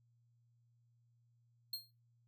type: tone with exponential decay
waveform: 45% pulse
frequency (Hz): 4228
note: C8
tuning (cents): +17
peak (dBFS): -35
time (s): 1.73-1.91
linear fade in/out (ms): 5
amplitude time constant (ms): 37
effects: noise-tail reverb RT60 0.3 s tail -22 dB re dry + added 118 Hz sine -70 dBFS peak until 2.27 s